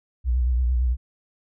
sine tone with vibrato, 61.74 Hz, B1, in tune, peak -18 dBFS, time 0.24-0.97 s, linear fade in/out 50 ms, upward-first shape sine, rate 8.8 Hz, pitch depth 73 cents each way, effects none

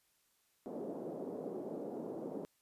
white band-pass noise, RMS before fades -43 dBFS, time 0.66-2.45 s, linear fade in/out 0 ms, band 200 to 530 Hz, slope 24 dB/octave, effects white hiss -75 dBFS RMS until 2.61 s + resampled to 32000 Hz

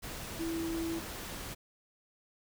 sine tone in noise, 329.6 Hz, E4, in tune, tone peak -33 dBFS, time 0.39-1 s, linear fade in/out 20 ms, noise pink, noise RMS -42 dBFS, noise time 0.02-1.55 s, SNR +6 dB, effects none

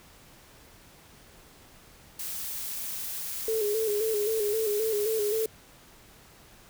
blue noise, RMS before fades -35 dBFS, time 2.19-5.46 s, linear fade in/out 5 ms
sine tone with vibrato, 428.9 Hz, A4, 44 cents flat, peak -25 dBFS, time 3.48-5.46 s, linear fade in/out 2 ms, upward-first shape square, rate 3.8 Hz, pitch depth 57 cents each way
effects pink hiss -54 dBFS RMS until 6.69 s

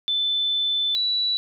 sine tone pair in turn, 3520 / 3940 Hz, A7 / B7, 0 / -5 cents, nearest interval major second, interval 195 cents, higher second, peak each -20 dBFS, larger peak neither, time 0.08-0.95 / 0.95-1.37 s, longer first, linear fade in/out 0 ms, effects none

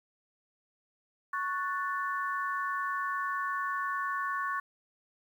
sine chord, F# minor, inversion second, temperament equal, 1108.7 / 1480 / 1760 Hz, C#6 / F#6 / A6, 0 / 0 / 0 cents, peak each -32 / -37 / -37 dBFS, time 1.33-4.6 s, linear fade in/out 5 ms, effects 10-bit

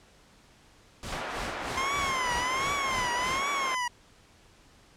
pink noise with tremolo, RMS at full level -36 dBFS, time 1.03-3.42 s, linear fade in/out 0 ms, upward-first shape sine, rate 3.2 Hz, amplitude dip 85%
white band-pass noise, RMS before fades -36 dBFS, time 1.12-3.75 s, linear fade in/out 5 ms, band 340 to 1500 Hz, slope 12 dB/octave
25% pulse tone with vibrato, 1046.5 Hz, C6, in tune, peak -24 dBFS, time 1.77-3.88 s, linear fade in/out 5 ms, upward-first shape triangle, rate 1.3 Hz, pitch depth 160 cents each way
effects pink hiss -58 dBFS RMS until 4.96 s + low-pass 8000 Hz 12 dB/octave

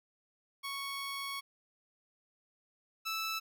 15% pulse tone pair in turn, 1108.7 / 1315.2 Hz, C#6 / E6, 0 / -4 cents, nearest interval minor third, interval 296 cents, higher second, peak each -31 / -28 dBFS, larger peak second, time 0.63-1.41 / 3.05-3.4 s, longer first, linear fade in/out 20 ms, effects none

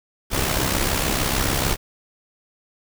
pink noise with amplitude modulation, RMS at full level -19 dBFS, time 0.3-1.77 s, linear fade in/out 50 ms, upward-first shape sine, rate 66.8 Hz, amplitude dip 60%, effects none

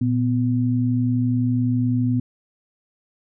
sine tone pair together, 117.89 / 249.8 Hz, A#2 / B3, +20 / +20 cents, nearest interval octave + minor second, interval 1300 cents, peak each -20 / -20 dBFS, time 0.01-2.2 s, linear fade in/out 5 ms, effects none

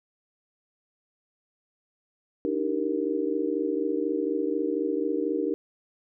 sine chord, Eb major seventh, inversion third, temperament equal with one note detuned, 293.7 / 317.8 / 392 / 466.2 Hz, D4 / Eb4 / G4 / Bb4, 0 / +37 / 0 / 0 cents, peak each -30 dBFS, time 2.45-5.54 s, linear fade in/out 0 ms, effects none

